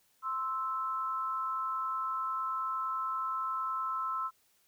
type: tone pair together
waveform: sine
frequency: 1046.5 / 1315.7 Hz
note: C6 / E6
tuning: 0 / -4 cents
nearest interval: major third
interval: 396 cents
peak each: -36 / -33 dBFS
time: 0.22-4.31 s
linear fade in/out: 50 ms
effects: white hiss -70 dBFS RMS until 4.67 s